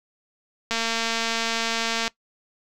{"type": "click train", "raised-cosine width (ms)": 0.2, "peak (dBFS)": -8, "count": 313, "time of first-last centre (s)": [0.71, 2.078], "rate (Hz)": 228, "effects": ["noise-tail reverb RT60 0.1 s tail -20 dB re dry"]}